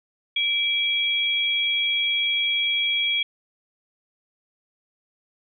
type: tone pair together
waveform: sine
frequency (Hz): 2332 / 3305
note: D7 / G#7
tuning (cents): -13 / -9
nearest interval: tritone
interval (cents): 604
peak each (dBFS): -24 / -22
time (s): 0.36-3.23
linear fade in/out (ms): 5
effects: none

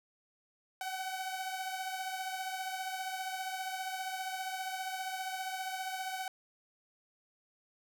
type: beating tone pair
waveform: sawtooth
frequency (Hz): 752 / 767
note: F#5 / G5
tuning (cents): +28 / -38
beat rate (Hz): 15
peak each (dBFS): -34 / -39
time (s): 0.81-6.28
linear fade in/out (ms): 2
effects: none

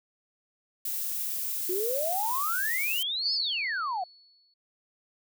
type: noise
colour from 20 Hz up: violet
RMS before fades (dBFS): -32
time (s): 0.85-3.03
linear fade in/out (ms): 5
type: exponential two-way sweep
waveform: sine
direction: up then down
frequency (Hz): 349.2 to 5274 to 695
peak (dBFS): -28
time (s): 1.69-4.04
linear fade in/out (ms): 5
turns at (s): 3.34
type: tone with exponential decay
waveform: sine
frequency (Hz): 4411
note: C#8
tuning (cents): -9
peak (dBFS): -26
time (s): 3.25-4.54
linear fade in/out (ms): 5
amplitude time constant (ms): 280
effects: none

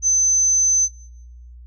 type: tone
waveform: sine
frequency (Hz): 6140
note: G8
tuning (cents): -37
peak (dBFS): -13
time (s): 0.02-0.89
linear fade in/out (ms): 50
effects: noise-tail reverb RT60 0.8 s tail -22 dB re dry + added 60 Hz sine -38 dBFS peak until 1.66 s

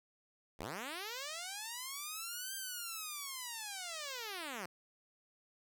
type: linear two-way sweep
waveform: 5% pulse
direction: up then down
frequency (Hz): 56.8 to 1588 to 167.5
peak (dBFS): -30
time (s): 0.59-4.66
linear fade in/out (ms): 5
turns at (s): 2.55
effects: none

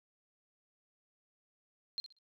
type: tone with echo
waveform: sine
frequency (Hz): 4186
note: C8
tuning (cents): 0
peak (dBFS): -34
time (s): 1.98-2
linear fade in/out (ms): 0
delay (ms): 62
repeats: 3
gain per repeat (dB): -12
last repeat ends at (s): 2.186
effects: none

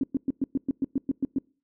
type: tone bursts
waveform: sine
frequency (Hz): 270.6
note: C#4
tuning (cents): -42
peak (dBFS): -21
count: 11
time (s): 0.01-1.385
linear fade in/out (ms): 2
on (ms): 25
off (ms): 110
effects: noise-tail reverb RT60 0.4 s tail -25 dB re dry

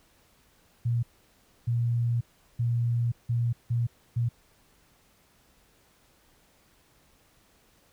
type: tone bursts at uneven times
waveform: sine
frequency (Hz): 118.4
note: A#2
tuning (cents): +27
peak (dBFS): -23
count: 6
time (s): 0.85-1.03 / 1.67-2.21 / 2.59-3.12 / 3.29-3.53 / 3.7-3.87 / 4.16-4.29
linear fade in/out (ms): 10
effects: pink hiss -63 dBFS RMS until 7.92 s

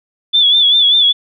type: tone with vibrato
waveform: sine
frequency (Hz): 3458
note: A7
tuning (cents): -31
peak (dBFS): -7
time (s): 0.33-1.13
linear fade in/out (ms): 20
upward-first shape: sine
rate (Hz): 5.1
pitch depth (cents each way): 68
effects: none

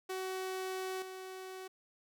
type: tone with level steps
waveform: sawtooth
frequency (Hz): 375.7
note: F#4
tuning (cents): +26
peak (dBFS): -33 / -40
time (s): 0.09-1.68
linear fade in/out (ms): 10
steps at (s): 1.02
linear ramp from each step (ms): 2
effects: none

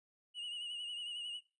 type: tone with vibrato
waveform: triangle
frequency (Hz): 2886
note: F#7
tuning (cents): -44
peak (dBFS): -39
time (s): 0.34-1.41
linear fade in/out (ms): 50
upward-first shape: triangle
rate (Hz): 11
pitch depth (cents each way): 59
effects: noise-tail reverb RT60 0.3 s tail -20 dB re dry + resampled to 24000 Hz

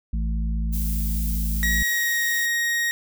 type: harmonic tone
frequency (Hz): 55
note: A1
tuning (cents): 0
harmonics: 1 / 3 / 4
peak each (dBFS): -22 / -32 / -34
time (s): 0.13-1.83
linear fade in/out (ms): 5
type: noise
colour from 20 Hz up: violet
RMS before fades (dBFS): -33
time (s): 0.72-2.47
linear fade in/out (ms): 20
type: tone with pitch glide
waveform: 40% pulse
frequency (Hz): 1900 to 1877.1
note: A#6 to A#6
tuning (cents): +33 to +12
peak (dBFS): -20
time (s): 1.63-2.91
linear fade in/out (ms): 0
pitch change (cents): -21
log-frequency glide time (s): 1.77-2.18
effects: none

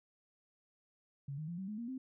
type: tone with pitch steps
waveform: sine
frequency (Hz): 139.6 / 154.9 / 171.87 / 190.7 / 211.6 / 234.8 / 260.5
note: C#3 / D#3 / F3 / G3 / G#3 / A#3 / C4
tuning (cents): +13 / -7 / -27 / -47 / +33 / +13 / -7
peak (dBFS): -39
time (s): 1.28-1.98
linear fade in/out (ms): 5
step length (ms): 100
effects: none

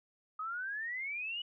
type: exponential sweep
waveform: sine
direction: up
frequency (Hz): 1244.5 to 2969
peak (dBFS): -36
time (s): 0.39-1.42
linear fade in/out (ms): 5
effects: none

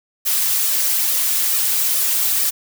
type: noise with flanger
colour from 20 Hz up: blue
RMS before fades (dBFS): -18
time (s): 0.25-2.51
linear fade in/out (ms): 20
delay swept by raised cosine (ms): 1.6 to 5.8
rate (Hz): 2.3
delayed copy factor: +0.75
effects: none

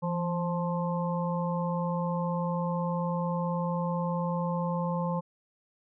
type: harmonic tone with a mistuned harmonic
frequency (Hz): 175.3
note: F3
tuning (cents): +7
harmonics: 1 / 3 / 5 / 6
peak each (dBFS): -29 / -34 / -36 / -37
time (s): 0.02-5.21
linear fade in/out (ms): 20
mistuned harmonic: 1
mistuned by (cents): -52
effects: none

